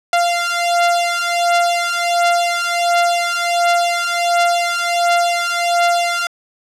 sawtooth beating tone pair, 693 / 694.4 Hz, F5 / F5, -14 / -10 cents, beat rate 1.4 Hz, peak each -13 dBFS, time 0.13-6.27 s, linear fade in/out 2 ms, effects low-pass 9000 Hz 12 dB/octave

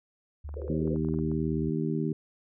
sine tone with pitch glide, 73.8 to 75.35 Hz, D2 to D2, +9 to +45 cents, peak -35 dBFS, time 0.44-1.7 s, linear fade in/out 10 ms, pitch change +36 cents, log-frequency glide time 0.69-0.75 s
clicks, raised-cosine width 1 ms, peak -34 dBFS, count 11, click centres 0.491 / 0.541 / 0.618 / 0.68 / 0.876 / 0.961 / 1.048 / 1.087 / 1.141 / 1.189 / 1.316 s
white band-pass noise, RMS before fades -39 dBFS, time 0.56-0.96 s, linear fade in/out 10 ms, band 340 to 550 Hz, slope 96 dB/octave
harmonic tone, 78.5 Hz, D#2, 16 cents sharp, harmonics 2 / 3 / 4 / 5, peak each -30 / -32 / -33 / -34 dBFS, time 0.69-2.13 s, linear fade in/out 5 ms
effects none

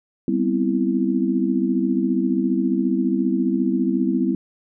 sine chord, C major seventh, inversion second, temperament equal, 196 / 246.9 / 261.6 / 329.6 Hz, G3 / B3 / C4 / E4, 0 / 0 / 0 / 0 cents, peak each -23 dBFS, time 0.28-4.35 s, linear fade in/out 2 ms, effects none

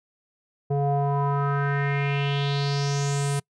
square tone with low-pass filter sweep, 141.4 Hz, C#3, 35 cents sharp, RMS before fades -24 dBFS, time 0.7-3.4 s, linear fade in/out 10 ms, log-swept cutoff 570 to 9700 Hz, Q 4.2, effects noise-tail reverb RT60 0.1 s tail -26 dB re dry

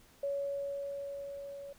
sine tone with level ramp, 561 Hz, C#5, 21 cents sharp, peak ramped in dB -31 to -43 dBFS, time 0.23-1.73 s, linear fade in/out 5 ms, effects pink hiss -62 dBFS RMS until 1.78 s

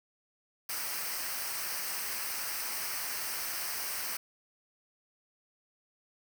white noise with comb filter, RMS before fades -36 dBFS, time 0.69-4.17 s, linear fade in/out 5 ms, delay 0.28 ms, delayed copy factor -0.65, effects none

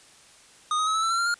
square tone with pitch steps, 1234 / 1257.7 / 1282 / 1306.6 / 1331.8 / 1357.4 / 1383.5 / 1410.1 Hz, D#6 / D#6 / E6 / E6 / E6 / F6 / F6 / F6, -15 / +18 / -49 / -16 / +17 / -50 / -17 / +16 cents, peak -23 dBFS, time 0.71-1.342 s, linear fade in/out 2 ms, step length 79 ms, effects white hiss -53 dBFS RMS until 1.39 s + resampled to 22050 Hz

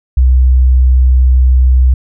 sine tone, 63.8 Hz, C2, 43 cents flat, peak -3 dBFS, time 0.17-1.94 s, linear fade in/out 5 ms, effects tanh soft clip ceiling 0 dBFS

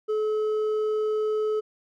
sine tone with hard clipping, 429.6 Hz, A4, 41 cents flat, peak -24 dBFS, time 0.08-1.61 s, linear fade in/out 20 ms, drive 4 dB, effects none

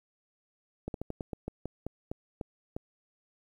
slowing click train, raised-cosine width 2 ms, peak -22 dBFS, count 12, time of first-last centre 0.88-2.765 s, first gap 62 ms, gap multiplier 1.19, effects 10-bit

